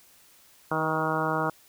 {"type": "harmonic tone with a mistuned harmonic", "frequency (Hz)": 157.8, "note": "D#3", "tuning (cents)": 25, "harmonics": [1, 2, 3, 4, 5, 6, 7, 8, 9], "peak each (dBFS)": [-33, -33, -33, -33, -33, -33, -33, -33, -33], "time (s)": [0.71, 1.5], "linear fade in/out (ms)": 5, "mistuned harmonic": 3, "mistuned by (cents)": 18, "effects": ["white hiss -57 dBFS RMS until 1.68 s"]}